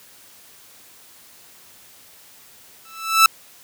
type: tone with exponential growth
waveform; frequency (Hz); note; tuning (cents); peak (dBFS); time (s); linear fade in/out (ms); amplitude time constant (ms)
sawtooth; 1318.5; E6; 0; -3; 2.85-3.26; 2; 87
effects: white hiss -48 dBFS RMS until 3.63 s + high-pass 60 Hz 12 dB/octave